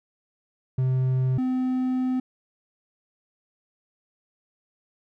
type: tone pair in turn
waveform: triangle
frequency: 129.5 / 255.9 Hz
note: C3 / C4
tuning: -17 / -38 cents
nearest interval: octave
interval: 1179 cents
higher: second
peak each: -18 / -20 dBFS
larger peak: first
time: 0.78-1.38 / 1.38-2.2 s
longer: second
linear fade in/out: 5 ms
effects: none